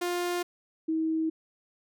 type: tone pair in turn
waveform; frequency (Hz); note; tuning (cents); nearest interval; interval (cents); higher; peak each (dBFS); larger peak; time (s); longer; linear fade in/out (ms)
sawtooth / sine; 352.5 / 319.9; F4 / D#4; +16 / +48; major second; 168; first; -24 / -25; first; 0.01-0.43 / 0.88-1.3; neither; 10
effects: none